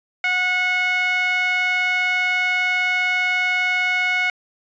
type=tone with band-pass filter; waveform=sawtooth; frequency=731 Hz; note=F#5; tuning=21 cents flat; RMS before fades=-20 dBFS; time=0.24-4.3 s; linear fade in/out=2 ms; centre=2000 Hz; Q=5.5; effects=resampled to 16000 Hz